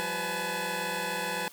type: tone cluster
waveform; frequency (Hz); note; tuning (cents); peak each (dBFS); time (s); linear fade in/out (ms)
15% pulse; 174.8 / 195.1 / 497.4 / 848 / 886; F3 / G3 / B4 / G#5 / A5; +2 / -8 / +12 / +36 / +12; -34 / -35 / -28 / -28 / -34; 0-1.48; 0
effects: white hiss -52 dBFS RMS until 1.52 s